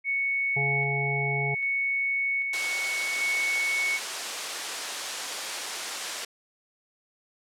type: tone with tremolo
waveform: sine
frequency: 2217 Hz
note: C#7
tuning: in tune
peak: -24 dBFS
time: 0.04-4 s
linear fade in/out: 50 ms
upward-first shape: square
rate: 0.63 Hz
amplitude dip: 30%
type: harmonic tone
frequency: 140 Hz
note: C#3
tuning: 18 cents sharp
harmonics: 1 / 3 / 5 / 6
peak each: -29 / -34 / -36 / -37 dBFS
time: 0.56-1.55 s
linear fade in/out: 10 ms
type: band-pass noise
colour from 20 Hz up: white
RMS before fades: -35 dBFS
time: 2.53-6.25 s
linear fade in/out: 5 ms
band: 430 to 7400 Hz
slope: 12 dB/octave
effects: low-pass 12000 Hz 12 dB/octave